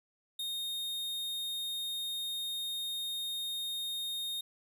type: tone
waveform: 45% pulse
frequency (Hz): 3700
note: A#7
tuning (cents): -14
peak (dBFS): -35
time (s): 0.39-4.41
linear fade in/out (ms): 5
effects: none